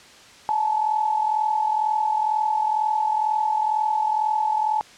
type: tone pair together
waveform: sine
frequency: 857.9 / 900 Hz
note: A5 / A5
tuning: -44 / +39 cents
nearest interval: minor second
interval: 83 cents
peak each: -20 / -26 dBFS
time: 0.49-4.81 s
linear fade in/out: 0 ms
effects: white hiss -47 dBFS RMS until 4.97 s + low-pass 6000 Hz 12 dB/octave